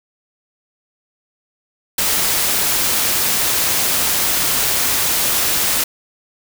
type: noise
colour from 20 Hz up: white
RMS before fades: -17 dBFS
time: 1.98-5.84 s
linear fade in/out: 5 ms
effects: none